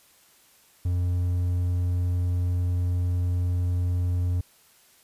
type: tone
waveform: triangle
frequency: 88.9 Hz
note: F2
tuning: 31 cents sharp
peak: -20 dBFS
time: 0.85-4.41 s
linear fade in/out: 5 ms
effects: white hiss -58 dBFS RMS until 5.03 s + resampled to 32000 Hz